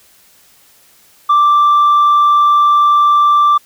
sine tone with tanh clipping, 1174.7 Hz, D6, in tune, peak -7 dBFS, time 1.29-3.58 s, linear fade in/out 10 ms, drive 1 dB, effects white hiss -48 dBFS RMS until 3.65 s

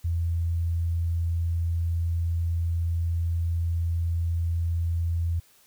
sine tone, 84.2 Hz, E2, 37 cents sharp, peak -23 dBFS, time 0.04-5.4 s, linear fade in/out 10 ms, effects white hiss -59 dBFS RMS until 5.66 s

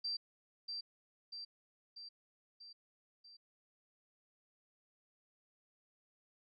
sine tone with echo, 4699 Hz, D8, in tune, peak -36 dBFS, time 0.04-0.17 s, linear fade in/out 10 ms, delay 640 ms, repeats 5, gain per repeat -4 dB, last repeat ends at 3.37 s, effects none

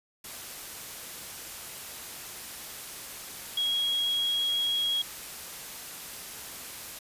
sine tone in noise, 3302 Hz, G#7, 11 cents flat, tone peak -25 dBFS, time 3.57-5.02 s, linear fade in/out 5 ms, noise white, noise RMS -41 dBFS, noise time 0.24-6.99 s, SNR +13 dB, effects resampled to 32000 Hz

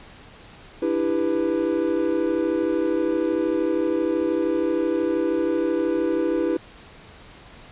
triangle chord, E minor seventh, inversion third, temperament just, 296.7 / 329.6 / 395.6 / 494.4 Hz, D4 / E4 / G4 / B4, +18 / 0 / +16 / +2 cents, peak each -26 / -21 / -25 / -24 dBFS, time 0.82-6.57 s, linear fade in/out 5 ms, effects pink hiss -46 dBFS RMS until 7.71 s + resampled to 8000 Hz

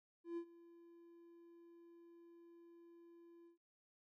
triangle tone with ADSR envelope, 340 Hz, F4, 46 cents flat, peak -38 dBFS, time 0.24-3.58 s, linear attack 130 ms, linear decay 77 ms, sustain -20 dB, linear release 120 ms, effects none

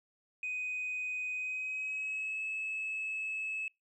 sine tone with pitch glide, 2500 to 2593 Hz, D#7 to E7, +8 to -29 cents, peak -33 dBFS, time 0.43-3.68 s, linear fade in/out 2 ms, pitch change +63 cents, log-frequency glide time 1.34-2.43 s, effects noise-tail reverb RT60 0.2 s tail -26 dB re dry + tanh soft clip ceiling -31 dBFS

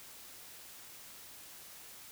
silence, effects white hiss -52 dBFS RMS until 2.11 s

